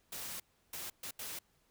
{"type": "noise bursts at uneven times", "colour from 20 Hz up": "white", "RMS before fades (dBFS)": -43, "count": 4, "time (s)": [[0.12, 0.4], [0.73, 0.9], [1.03, 1.11], [1.19, 1.39]], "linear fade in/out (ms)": 5, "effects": ["pink hiss -73 dBFS RMS until 1.7 s"]}